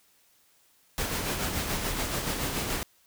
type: noise with tremolo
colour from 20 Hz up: pink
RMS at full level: -29 dBFS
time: 0.98-2.83 s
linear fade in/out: 0 ms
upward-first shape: sine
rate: 7 Hz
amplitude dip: 40%
effects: white hiss -64 dBFS RMS until 3.06 s